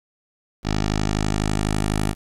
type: tone with low-pass filter sweep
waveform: 10% pulse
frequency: 52 Hz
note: G#1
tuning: 3 cents sharp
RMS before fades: -22 dBFS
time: 0.63-2.15 s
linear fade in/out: 50 ms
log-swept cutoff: 5400 to 11000 Hz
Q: 1.7
effects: 8-bit